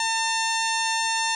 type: harmonic tone with a mistuned harmonic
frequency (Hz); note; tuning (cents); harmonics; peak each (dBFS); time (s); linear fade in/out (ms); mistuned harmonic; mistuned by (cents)
901; A5; +41; 1 / 2 / 3 / 4 / 5 / 6 / 7 / 8 / 10; -26 / -29 / -31 / -32 / -33 / -34 / -34 / -35 / -36; 0-1.35; 2; 5; -71
effects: 9-bit